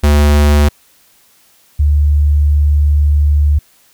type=tone pair in turn; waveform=square / sine; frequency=73.42 / 73.42 Hz; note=D2 / D2; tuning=0 / 0 cents; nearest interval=unison; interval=0 cents; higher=neither; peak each=-7 dBFS; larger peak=neither; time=0.03-0.69 / 1.79-3.59 s; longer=second; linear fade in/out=10 ms; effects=white hiss -50 dBFS RMS until 3.93 s